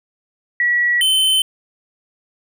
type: tone pair in turn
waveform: sine / square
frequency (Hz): 1932 / 3067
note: B6 / G7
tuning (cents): -39 / -38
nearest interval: minor sixth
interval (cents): 801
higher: second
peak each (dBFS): -13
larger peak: neither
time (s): 0.6-1.01 / 1.01-1.42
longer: neither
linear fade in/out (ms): 2
effects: none